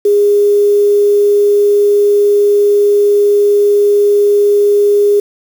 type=tone with quantisation; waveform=sine; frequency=409.9 Hz; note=G#4; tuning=23 cents flat; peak=-6 dBFS; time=0.05-5.2 s; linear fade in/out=5 ms; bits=5; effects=none